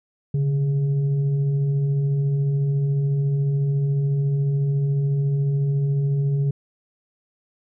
sine tone with frequency modulation, 142 Hz, C#3, 42 cents sharp, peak -18 dBFS, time 0.34-6.51 s, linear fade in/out 5 ms, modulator 270 Hz, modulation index 0.31, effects none

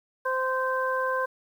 harmonic tone, 519 Hz, C5, 14 cents flat, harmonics 1 / 2 / 3, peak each -28 / -28 / -30 dBFS, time 0.25-1.26 s, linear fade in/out 10 ms, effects 9-bit

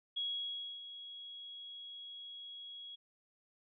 sine tone with ADSR envelope, 3322 Hz, G#7, in tune, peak -34 dBFS, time 0.16-2.96 s, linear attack 13 ms, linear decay 630 ms, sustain -12 dB, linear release 14 ms, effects none

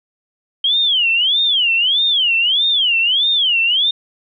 sine tone with vibrato, 3136 Hz, G7, in tune, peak -12 dBFS, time 0.64-3.91 s, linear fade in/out 5 ms, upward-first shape sine, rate 1.6 Hz, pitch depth 270 cents each way, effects none

